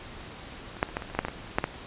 clicks, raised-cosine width 0.5 ms, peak -27 / -7 / -26 / -13 / -21 / -28 / -18 / -8 / -14 / -17 / -7 / -10 dBFS, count 12, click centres 0.768 / 0.829 / 0.889 / 0.969 / 1.022 / 1.1 / 1.15 / 1.19 / 1.25 / 1.284 / 1.585 / 1.641 s, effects pink hiss -43 dBFS RMS until 1.86 s + resampled to 8000 Hz

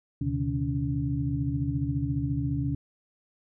sine tone cluster, 74.6 / 126.3 / 140.5 / 155.3 / 282.9 Hz, D2 / B2 / C#3 / D#3 / C#4, +28 / +39 / +24 / -3 / +35 cents, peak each -34 / -30 / -32 / -36 / -31 dBFS, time 0.21-2.75 s, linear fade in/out 5 ms, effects none

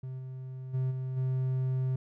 triangle tone with level steps, 130 Hz, C3, 11 cents flat, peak -34 / -36 / -25 / -30 / -25 dBFS, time 0.03-1.96 s, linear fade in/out 5 ms, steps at 0.18 / 0.73 / 0.9 / 1.16 s, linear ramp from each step 20 ms, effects none

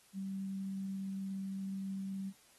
sine tone, 193.4 Hz, G3, 23 cents flat, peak -37 dBFS, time 0.13-2.33 s, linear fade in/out 50 ms, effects white hiss -65 dBFS RMS until 2.58 s + AAC 32 kbps

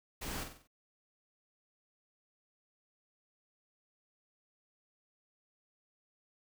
pink noise with echo, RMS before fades -41 dBFS, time 0.21-0.44 s, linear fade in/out 10 ms, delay 47 ms, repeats 5, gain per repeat -6 dB, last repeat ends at 0.675 s, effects none

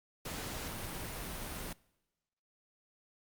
pink noise, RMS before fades -41 dBFS, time 0.25-1.73 s, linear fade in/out 5 ms, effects noise-tail reverb RT60 1.0 s tail -24 dB re dry + Opus 48 kbps

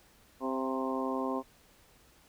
harmonic tone with a mistuned harmonic, 131.5 Hz, C3, 9 cents sharp, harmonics 2 / 3 / 4 / 5 / 6 / 7 / 8, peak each -34 / -38 / -38 / -41 / -43 / -41 / -38 dBFS, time 0.4-1.43 s, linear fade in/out 50 ms, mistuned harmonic 5, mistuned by +24 cents, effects pink hiss -62 dBFS RMS until 2.28 s

